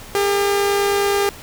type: tone pair together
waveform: sawtooth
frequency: 402.3 / 451.6 Hz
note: G4 / A4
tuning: +45 / +45 cents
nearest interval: major second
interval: 200 cents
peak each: -12 / -23 dBFS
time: 0.15-1.29 s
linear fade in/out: 0 ms
effects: pink hiss -38 dBFS RMS until 1.42 s